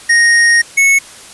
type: tone pair in turn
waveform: square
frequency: 1864.7 / 2202 Hz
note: A#6 / C#7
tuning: 0 / -12 cents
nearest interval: minor third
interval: 288 cents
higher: second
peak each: -7 dBFS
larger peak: neither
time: 0.09-0.62 / 0.77-0.99 s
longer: first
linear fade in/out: 10 ms
effects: white hiss -35 dBFS RMS until 1.33 s + resampled to 24000 Hz